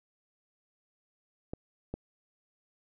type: clicks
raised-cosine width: 2 ms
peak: -23 / -22 dBFS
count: 2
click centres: 1.535 / 1.94 s
effects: none